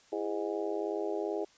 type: harmonic tone with a mistuned harmonic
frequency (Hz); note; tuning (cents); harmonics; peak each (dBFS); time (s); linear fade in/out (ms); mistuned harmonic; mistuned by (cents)
102.6; G#2; -21; 3 / 4 / 5 / 6 / 7 / 8; -37 / -34 / -42 / -39 / -44 / -44; 0.12-1.45; 10; 3; +130
effects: white hiss -62 dBFS RMS until 1.57 s + resampled to 16000 Hz